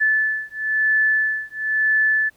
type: beating tone pair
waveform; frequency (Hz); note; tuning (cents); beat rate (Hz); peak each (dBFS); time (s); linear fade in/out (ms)
sine; 1741 / 1742; A6 / A6; -19 / -18; 1; -20; 0-2.3; 20
effects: pink hiss -59 dBFS RMS until 2.36 s